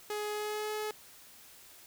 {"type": "tone with pitch glide", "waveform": "sawtooth", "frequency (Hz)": [419.5, 426.3], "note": ["G#4", "G#4"], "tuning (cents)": [17, 45], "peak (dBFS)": -30, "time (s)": [0.1, 0.91], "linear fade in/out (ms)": 2, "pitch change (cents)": 28, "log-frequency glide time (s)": [0.31, 0.72], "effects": ["white hiss -55 dBFS RMS until 1.86 s"]}